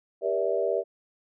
sine tone cluster, 394.5 / 475.3 / 577 / 654 Hz, G4 / A#4 / D5 / E5, +11 / +34 / -31 / -14 cents, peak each -29 dBFS, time 0.21-0.84 s, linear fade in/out 50 ms, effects none

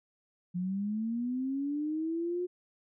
sine linear sweep, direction up, 174.61 to 362.1 Hz, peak -30 dBFS, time 0.54-2.47 s, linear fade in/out 20 ms, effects none

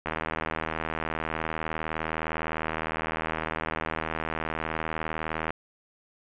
click train, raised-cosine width 0.5 ms, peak -14 dBFS, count 435, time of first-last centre 0.06-5.505 s, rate 79.7 Hz, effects resampled to 8000 Hz + 9-bit

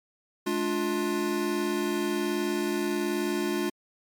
square chord, D diminished, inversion second, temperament just, 211.4 / 293.7 / 352.4 Hz, Ab3 / D4 / F4, +31 / 0 / +16 cents, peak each -33 / -32 / -29 dBFS, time 0.46-3.7 s, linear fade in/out 10 ms, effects MP3 96 kbps

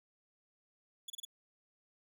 sawtooth tone bursts, 3427 Hz, A7, 46 cents flat, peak -39 dBFS, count 4, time 1.08-1.251 s, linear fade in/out 5 ms, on 21 ms, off 29 ms, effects none

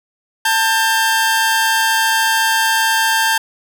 sawtooth tone pair together, 893 / 1591.1 Hz, A5 / G6, +25 / +25 cents, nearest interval minor seventh, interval 1000 cents, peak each -12 dBFS, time 0.45-3.38 s, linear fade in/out 5 ms, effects none

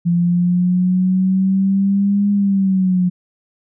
sine exponential two-way sweep, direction up then down, 171.4 to 203.6 to 178.5 Hz, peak -12 dBFS, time 0.05-3.1 s, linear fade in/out 20 ms, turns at 2.31 s, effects none

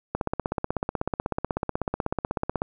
click train, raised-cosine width 1 ms, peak -11 dBFS, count 41, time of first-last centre 0.15-2.619 s, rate 16.2 Hz, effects none

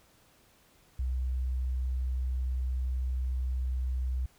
sine tone, 63.6 Hz, C2, 48 cents flat, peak -28 dBFS, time 0.99-4.26 s, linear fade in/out 5 ms, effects pink hiss -63 dBFS RMS until 4.38 s

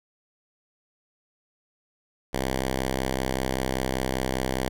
5% pulse tone with pitch glide, 65.41 to 64.92 Hz, C2 to C2, 0 to -13 cents, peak -14 dBFS, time 2.33-4.69 s, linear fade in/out 10 ms, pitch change -13 cents, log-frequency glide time 2.65-4.41 s, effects none

